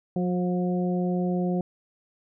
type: harmonic tone with a mistuned harmonic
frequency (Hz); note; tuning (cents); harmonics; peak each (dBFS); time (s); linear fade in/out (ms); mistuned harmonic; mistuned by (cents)
179.8; F#3; -49; 1 / 2 / 3 / 4; -24 / -30 / -34 / -36; 0.16-1.61; 2; 3; -19
effects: none